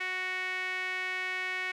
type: tone with band-pass filter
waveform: sawtooth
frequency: 370 Hz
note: F#4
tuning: in tune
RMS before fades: -34 dBFS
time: 0-1.72 s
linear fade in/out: 10 ms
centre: 2100 Hz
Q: 4.7
effects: none